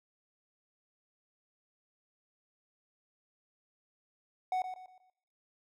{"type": "tone with echo", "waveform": "triangle", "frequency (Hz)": 742, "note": "F#5", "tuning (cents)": 5, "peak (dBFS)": -27, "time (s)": [4.52, 4.62], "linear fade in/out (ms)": 2, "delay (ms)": 120, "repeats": 4, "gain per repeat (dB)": -9, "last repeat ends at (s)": 5.1, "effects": ["noise-tail reverb RT60 0.9 s tail -26 dB re dry"]}